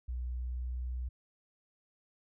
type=tone with pitch glide; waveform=sine; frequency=61.5 to 62.11 Hz; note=B1 to B1; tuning=-7 to +10 cents; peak=-34 dBFS; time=0.08-1.09 s; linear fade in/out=10 ms; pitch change=+17 cents; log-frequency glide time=0.23-0.86 s; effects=none